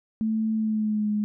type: tone with pitch glide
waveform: sine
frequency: 220 to 209.9 Hz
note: A3 to G#3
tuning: 0 to +19 cents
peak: -22 dBFS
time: 0.21-1.24 s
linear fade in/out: 0 ms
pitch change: -81 cents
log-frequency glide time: 0.54-1.1 s
effects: none